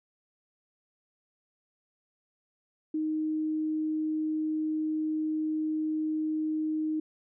sine tone, 311.1 Hz, D#4, in tune, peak -27 dBFS, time 2.94-7 s, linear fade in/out 5 ms, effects none

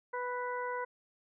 harmonic tone, 493.9 Hz, B4, in tune, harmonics 1 / 2 / 3 / 4, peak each -38 / -37 / -42 / -46 dBFS, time 0.13-0.85 s, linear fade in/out 10 ms, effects none

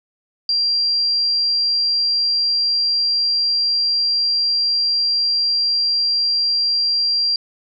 sine tone, 4746 Hz, D8, 17 cents sharp, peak -15 dBFS, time 0.49-7.36 s, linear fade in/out 2 ms, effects none

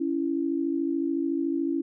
sine tone pair together, 279.4 / 333.2 Hz, C#4 / E4, +14 / +19 cents, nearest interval minor third, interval 305 cents, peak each -27 dBFS, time 0-1.82 s, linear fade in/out 10 ms, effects none

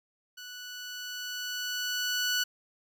15% pulse tone with level ramp, 1480 Hz, F#6, in tune, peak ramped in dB -36 to -19 dBFS, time 0.37-2.44 s, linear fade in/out 10 ms, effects none

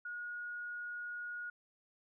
sine tone, 1444 Hz, F#6, 43 cents flat, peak -40 dBFS, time 0.05-1.5 s, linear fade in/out 5 ms, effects none

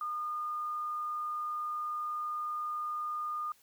sine tone, 1218 Hz, D#6, 37 cents flat, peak -33 dBFS, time 0.01-3.52 s, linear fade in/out 2 ms, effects white hiss -65 dBFS RMS until 3.62 s

